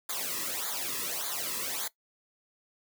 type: noise with flanger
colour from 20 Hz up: white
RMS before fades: -34 dBFS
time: 0.09-1.88 s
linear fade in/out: 5 ms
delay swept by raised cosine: 0.36 to 1.36 ms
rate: 1.7 Hz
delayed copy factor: -0.95
effects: noise-tail reverb RT60 0.1 s tail -18 dB re dry